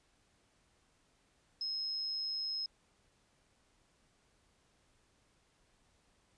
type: tone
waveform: sine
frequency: 5150 Hz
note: E8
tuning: 41 cents flat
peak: -35 dBFS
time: 1.61-2.66 s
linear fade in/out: 2 ms
effects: pink hiss -72 dBFS RMS until 6.37 s + resampled to 22050 Hz